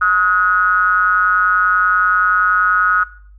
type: ring-modulated tone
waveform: triangle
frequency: 94.8 Hz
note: F#2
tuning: 43 cents sharp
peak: -6 dBFS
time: 0.01-3.04 s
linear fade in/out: 10 ms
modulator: 1360 Hz
effects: noise-tail reverb RT60 0.5 s tail -18 dB re dry + added 50 Hz sine -39 dBFS peak until 3.38 s